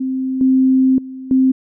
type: tone with level steps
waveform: sine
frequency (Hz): 261.6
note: C4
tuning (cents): 0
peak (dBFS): -17 / -9 / -27 / -9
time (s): 0-1.52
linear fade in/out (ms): 10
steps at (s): 0.41 / 0.98 / 1.31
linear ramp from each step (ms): 2
effects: none